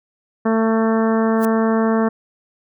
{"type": "harmonic tone", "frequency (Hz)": 223.3, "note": "A3", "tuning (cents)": 26, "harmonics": [1, 2, 3, 4, 5, 6, 7, 8], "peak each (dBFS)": [-16, -20, -24, -28, -27, -31, -33, -34], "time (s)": [0.45, 2.09], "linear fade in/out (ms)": 10}
{"type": "noise with exponential growth", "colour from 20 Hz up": "blue", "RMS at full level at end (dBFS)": -27, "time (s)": [1.37, 1.45], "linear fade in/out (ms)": 0, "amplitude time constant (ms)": 17}
{"effects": []}